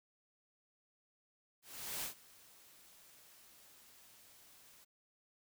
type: noise with ADSR envelope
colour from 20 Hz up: white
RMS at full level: -40 dBFS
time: 1.62-4.85 s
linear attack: 410 ms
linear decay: 110 ms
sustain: -22 dB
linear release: 16 ms
effects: none